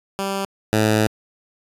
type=tone pair in turn; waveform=10% pulse; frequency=195.6 / 108.14 Hz; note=G3 / A2; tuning=-4 / -30 cents; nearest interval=minor seventh; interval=1026 cents; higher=first; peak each=-14 / -7 dBFS; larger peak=second; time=0.19-0.45 / 0.73-1.07 s; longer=second; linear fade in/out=0 ms; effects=resampled to 32000 Hz